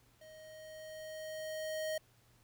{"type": "tone with level ramp", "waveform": "square", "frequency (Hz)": 626, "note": "D#5", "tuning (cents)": 10, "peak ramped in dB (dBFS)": [-54, -35], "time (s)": [0.21, 1.98], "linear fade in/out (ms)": 5, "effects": ["added 118 Hz sine -69 dBFS peak until 2.43 s", "pink hiss -69 dBFS RMS until 2.43 s"]}